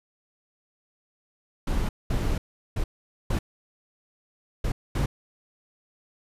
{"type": "noise bursts at uneven times", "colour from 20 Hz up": "brown", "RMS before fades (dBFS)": -25, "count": 6, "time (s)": [[1.67, 1.89], [2.1, 2.38], [2.76, 2.84], [3.3, 3.39], [4.64, 4.72], [4.95, 5.06]], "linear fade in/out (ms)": 5, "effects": ["resampled to 32000 Hz"]}